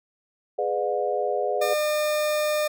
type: chord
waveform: sine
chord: G# diminished seventh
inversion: none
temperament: just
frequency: 415.3 / 498.4 / 598 / 717.6 Hz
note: G#4 / B4 / D5 / F5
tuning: 0 / +16 / +31 / +47 cents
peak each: -28 dBFS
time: 0.58-1.74 s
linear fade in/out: 10 ms
type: tone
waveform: 40% pulse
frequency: 604 Hz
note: D5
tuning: 48 cents sharp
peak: -21 dBFS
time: 1.61-2.68 s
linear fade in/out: 10 ms
effects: none